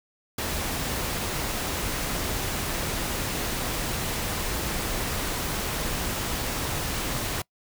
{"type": "noise", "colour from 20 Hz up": "pink", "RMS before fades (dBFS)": -29, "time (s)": [0.38, 7.42], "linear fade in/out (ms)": 5, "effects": ["noise-tail reverb RT60 0.1 s tail -24 dB re dry"]}